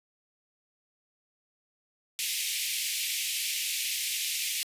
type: high-pass noise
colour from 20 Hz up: pink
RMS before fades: -31 dBFS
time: 2.19-4.63 s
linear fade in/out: 0 ms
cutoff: 2200 Hz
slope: 48 dB/octave
effects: resampled to 32000 Hz